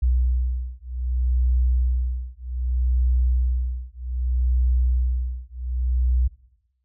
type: beating tone pair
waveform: sine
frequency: 61.74 / 62.38 Hz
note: B1 / B1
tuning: 0 / +18 cents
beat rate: 0.64 Hz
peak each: -22 dBFS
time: 0.02-6.28 s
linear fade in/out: 10 ms
effects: noise-tail reverb RT60 0.9 s tail -20 dB re dry